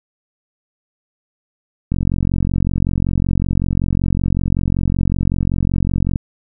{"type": "click train", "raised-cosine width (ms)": 5, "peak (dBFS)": -5, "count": 193, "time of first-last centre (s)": [1.92, 6.158], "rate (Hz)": 45.3, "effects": []}